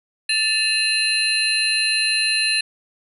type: tone cluster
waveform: sine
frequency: 1762 / 2570 / 2770 / 4107 / 9860 Hz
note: A6 / E7 / F7 / C8 / D#9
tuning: +2 / -45 / -15 / -33 / -17 cents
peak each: -27 / -24 / -24 / -20 / -27 dBFS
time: 0.29-2.61 s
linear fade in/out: 5 ms
effects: none